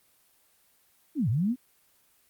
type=linear two-way sweep; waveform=sine; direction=down then up; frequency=336.6 to 99.6 to 265 Hz; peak=-23 dBFS; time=1.15-1.56 s; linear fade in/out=50 ms; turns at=1.29 s; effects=white hiss -65 dBFS RMS until 2.29 s + Opus 24 kbps